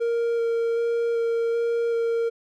triangle tone with vibrato, 464.5 Hz, A#4, 6 cents flat, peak -19 dBFS, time 0-2.3 s, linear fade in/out 20 ms, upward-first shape square, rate 1.3 Hz, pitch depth 8 cents each way, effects none

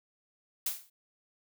blue noise with exponential decay, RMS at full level -28 dBFS, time 0.66-0.9 s, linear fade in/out 5 ms, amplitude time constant 52 ms, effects none

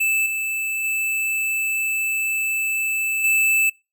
square tone with level steps, 2633 Hz, E7, 3 cents flat, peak -18 / -23 / -21 / -16 dBFS, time 0-3.7 s, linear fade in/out 10 ms, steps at 0.26 / 0.84 / 3.24 s, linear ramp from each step 2 ms, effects noise-tail reverb RT60 0.3 s tail -26 dB re dry

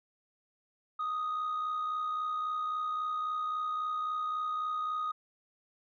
sine tone with amplitude modulation, 1244.5 Hz, D#6, in tune, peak -27 dBFS, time 0.99-5.12 s, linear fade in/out 10 ms, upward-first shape sine, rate 63.7 Hz, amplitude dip 45%, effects tanh soft clip ceiling -29 dBFS

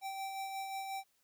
square tone with tremolo, 777 Hz, G5, 16 cents flat, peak -38 dBFS, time 0.01-1.04 s, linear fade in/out 50 ms, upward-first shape sine, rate 5.6 Hz, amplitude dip 35%, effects white hiss -75 dBFS RMS until 1.23 s

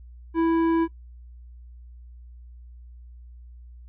sine tone with tanh clipping, 329.6 Hz, E4, in tune, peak -20 dBFS, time 0.34-0.88 s, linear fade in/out 50 ms, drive 11 dB, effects noise-tail reverb RT60 0.1 s tail -19 dB re dry + added 60 Hz sine -42 dBFS peak until 3.88 s

